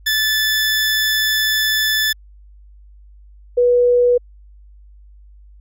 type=tone pair in turn; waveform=20% pulse / sine; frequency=1744 / 488 Hz; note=A6 / B4; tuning=-16 / -21 cents; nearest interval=octave + minor seventh; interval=2205 cents; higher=first; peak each=-10 dBFS; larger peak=neither; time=0.06-2.13 / 3.57-4.18 s; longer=first; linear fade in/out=10 ms; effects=added 50 Hz sine -41 dBFS peak until 5.6 s